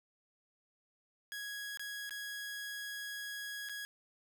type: tone with dropouts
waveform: sawtooth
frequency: 1661.2 Hz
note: G#6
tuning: in tune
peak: -37 dBFS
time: 1.32-3.85 s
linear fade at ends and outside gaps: 0 ms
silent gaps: 1.773-1.795 / 2.094-2.108 / 3.688-3.695 s
effects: none